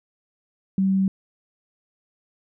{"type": "tone", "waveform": "sine", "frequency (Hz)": 192.1, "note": "G3", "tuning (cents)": -35, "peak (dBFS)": -17, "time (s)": [0.78, 1.08], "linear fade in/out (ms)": 2, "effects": []}